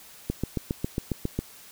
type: click train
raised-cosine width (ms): 3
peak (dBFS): -13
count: 9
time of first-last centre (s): 0.3-1.39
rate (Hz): 7.34
effects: white hiss -49 dBFS RMS until 1.71 s